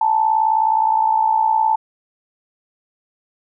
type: tone with amplitude modulation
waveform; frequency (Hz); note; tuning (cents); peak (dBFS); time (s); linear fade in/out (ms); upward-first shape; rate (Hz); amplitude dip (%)
sine; 880; A5; 0; -10; 0.01-1.76; 5; sine; 59.4; 70
effects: none